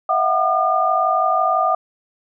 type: tone cluster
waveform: sine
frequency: 647 / 693 / 745 / 1209 Hz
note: E5 / F5 / F#5 / D6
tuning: -32 / -14 / +12 / +50 cents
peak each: -22 / -24 / -19 / -18 dBFS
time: 0.09-1.75 s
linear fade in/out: 5 ms
effects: none